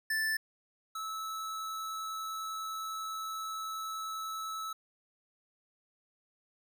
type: tone pair in turn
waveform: square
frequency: 1760 / 1305.1 Hz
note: A6 / E6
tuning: 0 / -18 cents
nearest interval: perfect fourth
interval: 518 cents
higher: first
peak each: -30 / -37 dBFS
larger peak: first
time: 0.1-0.37 / 0.95-4.73 s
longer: second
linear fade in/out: 5 ms
effects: none